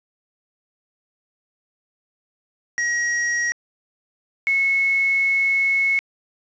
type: tone pair in turn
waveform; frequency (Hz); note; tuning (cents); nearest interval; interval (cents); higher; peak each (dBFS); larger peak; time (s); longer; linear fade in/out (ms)
square / sine; 1900 / 2191; A#6 / C#7; +33 / -21; major second; 246; second; -20 / -16; second; 2.78-3.52 / 4.47-5.99; second; 0
effects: resampled to 16000 Hz + 7-bit